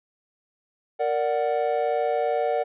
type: chord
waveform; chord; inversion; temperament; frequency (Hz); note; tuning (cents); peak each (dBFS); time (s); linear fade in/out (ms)
triangle; Bb augmented; none; equal with one note detuned; 464.8 / 587.3 / 740; Bb4 / D5 / F#5; -5 / 0 / 0; -24; 0.99-2.64; 20
effects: resampled to 8000 Hz